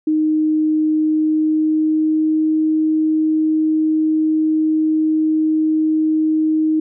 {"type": "tone with pitch glide", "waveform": "sine", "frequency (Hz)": [310, 312.9], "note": ["D#4", "D#4"], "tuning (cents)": [-6, 10], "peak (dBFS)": -13, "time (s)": [0.07, 6.8], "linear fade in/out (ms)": 5, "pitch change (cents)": 16, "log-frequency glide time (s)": [0.92, 2.53], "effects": []}